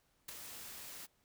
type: noise with ADSR envelope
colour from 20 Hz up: white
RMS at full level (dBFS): -41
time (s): 0.28-1.07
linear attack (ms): 10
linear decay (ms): 6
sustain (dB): -8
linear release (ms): 23
effects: pink hiss -75 dBFS RMS until 1.24 s